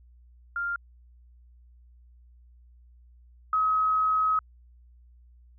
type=tone pair in turn; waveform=sine; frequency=1396.9 / 1273.8 Hz; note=F6 / D#6; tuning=0 / +40 cents; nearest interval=major second; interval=160 cents; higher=first; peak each=-27 / -21 dBFS; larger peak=second; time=0.56-0.76 / 3.53-4.39 s; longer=second; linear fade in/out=2 ms; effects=added 60 Hz sine -52 dBFS peak until 5.58 s